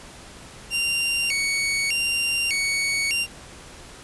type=tone with vibrato; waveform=sawtooth; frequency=2489 Hz; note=D#7; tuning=in tune; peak=-18 dBFS; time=0.7-3.27 s; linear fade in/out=50 ms; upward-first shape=square; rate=0.83 Hz; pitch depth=190 cents each way; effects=pink hiss -43 dBFS RMS until 4.03 s + resampled to 24000 Hz